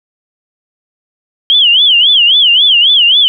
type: tone with vibrato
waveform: sine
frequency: 3118 Hz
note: G7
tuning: 10 cents flat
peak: -4 dBFS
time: 1.5-3.28 s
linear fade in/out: 0 ms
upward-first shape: sine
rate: 3.7 Hz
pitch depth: 200 cents each way
effects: none